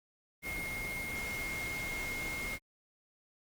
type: tone in noise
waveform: sine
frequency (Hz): 2141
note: C7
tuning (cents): +39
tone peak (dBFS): -37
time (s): 0.42-2.59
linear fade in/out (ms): 50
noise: pink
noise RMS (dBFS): -42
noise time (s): 0.42-2.59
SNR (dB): +2
effects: Opus 32 kbps